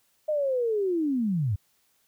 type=linear sweep; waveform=sine; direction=down; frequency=622.3 to 89 Hz; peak=-23 dBFS; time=0.28-1.56 s; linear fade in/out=10 ms; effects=white hiss -68 dBFS RMS until 2.07 s